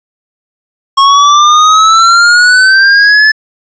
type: exponential sweep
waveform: square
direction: up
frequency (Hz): 1088 to 1744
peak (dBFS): -3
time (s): 0.97-3.32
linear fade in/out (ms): 10
effects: resampled to 16000 Hz + 7-bit